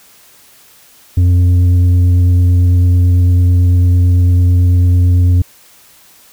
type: tone with tanh clipping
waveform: sine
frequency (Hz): 89.1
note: F2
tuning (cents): +35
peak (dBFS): -7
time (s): 1.17-5.42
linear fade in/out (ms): 5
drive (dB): 5
effects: white hiss -44 dBFS RMS until 6.32 s